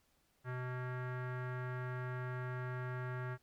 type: tone with low-pass filter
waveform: square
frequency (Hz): 126.1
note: B2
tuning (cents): +36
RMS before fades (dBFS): -41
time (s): 0.44-3.38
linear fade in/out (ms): 50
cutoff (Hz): 1600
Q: 3.5
effects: pink hiss -75 dBFS RMS until 3.42 s